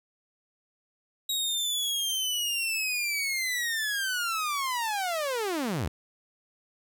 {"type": "linear sweep", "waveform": "sawtooth", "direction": "down", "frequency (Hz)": [3823, 59.3], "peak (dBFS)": -24, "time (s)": [1.29, 5.88], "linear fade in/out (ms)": 5, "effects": []}